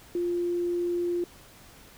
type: tone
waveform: sine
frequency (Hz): 349.2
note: F4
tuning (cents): 0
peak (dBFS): -25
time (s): 0.15-1.24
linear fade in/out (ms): 2
effects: pink hiss -52 dBFS RMS until 1.97 s